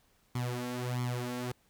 sawtooth tone with flanger, 123.47 Hz, B2, in tune, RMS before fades -35 dBFS, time 0.35-1.52 s, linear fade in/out 5 ms, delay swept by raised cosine 0.91 to 3.71 ms, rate 1.5 Hz, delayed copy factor +0.8, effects pink hiss -69 dBFS RMS until 1.69 s

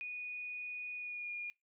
sine tone with pitch glide, 2469 to 2427 Hz, D#7 to D#7, -14 to -44 cents, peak -39 dBFS, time 0.01-1.5 s, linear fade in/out 0 ms, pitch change -30 cents, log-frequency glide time 0.96-1.32 s, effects noise-tail reverb RT60 0.2 s tail -22 dB re dry

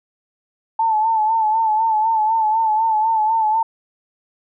sine tone with vibrato, 880 Hz, A5, in tune, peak -14 dBFS, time 0.79-3.63 s, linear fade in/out 5 ms, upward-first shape sine, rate 4 Hz, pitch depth 55 cents each way, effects none

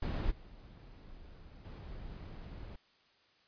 brown noise with level steps, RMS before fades -34 / -53 / -46 dBFS, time 0.02-2.76 s, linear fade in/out 5 ms, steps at 0.3 / 1.64 s, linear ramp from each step 20 ms, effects white hiss -68 dBFS RMS until 3.47 s + resampled to 11025 Hz

